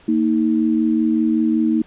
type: tone pair together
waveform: sine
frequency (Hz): 230 / 315.3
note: A#3 / D#4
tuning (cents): -23 / +23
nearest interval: perfect fourth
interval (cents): 546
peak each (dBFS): -17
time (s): 0.08-1.82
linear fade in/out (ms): 5
effects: pink hiss -49 dBFS RMS until 1.86 s + resampled to 8000 Hz